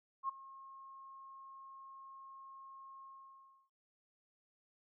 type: tone with ADSR envelope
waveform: sine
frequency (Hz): 1078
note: C#6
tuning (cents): -49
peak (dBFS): -32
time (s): 0.23-3.7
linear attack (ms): 58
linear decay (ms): 11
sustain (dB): -19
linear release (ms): 670
effects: none